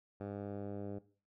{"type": "tone with low-pass filter sweep", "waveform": "10% pulse", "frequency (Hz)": 101, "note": "G#2", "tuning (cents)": -48, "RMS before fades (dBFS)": -43, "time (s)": [0.2, 0.99], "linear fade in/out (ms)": 10, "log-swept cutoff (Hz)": [950, 540], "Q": 0.96, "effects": ["noise-tail reverb RT60 0.4 s tail -17 dB re dry"]}